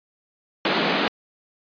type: band-pass noise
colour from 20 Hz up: pink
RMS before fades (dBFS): -22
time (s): 0.65-1.08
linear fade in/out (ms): 2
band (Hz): 180 to 4400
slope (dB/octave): 48
effects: resampled to 11025 Hz